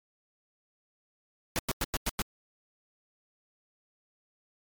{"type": "noise bursts", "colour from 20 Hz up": "pink", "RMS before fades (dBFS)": -29, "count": 6, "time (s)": [1.56, 2.219], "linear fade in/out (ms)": 0, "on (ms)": 29, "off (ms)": 97, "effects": ["MP3 96 kbps"]}